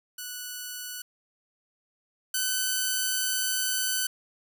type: tone pair in turn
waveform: 5% pulse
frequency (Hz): 1480 / 1511.1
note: F#6 / F#6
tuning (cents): 0 / +36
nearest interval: unison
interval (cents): 36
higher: second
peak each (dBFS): -24 / -14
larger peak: second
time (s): 0.18-1.02 / 2.34-4.07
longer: second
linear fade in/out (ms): 5
effects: none